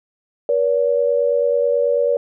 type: tone pair together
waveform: sine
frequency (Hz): 480.8 / 570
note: B4 / C#5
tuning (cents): -46 / +48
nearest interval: minor third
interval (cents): 294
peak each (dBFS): -17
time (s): 0.49-2.17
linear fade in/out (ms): 2
effects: none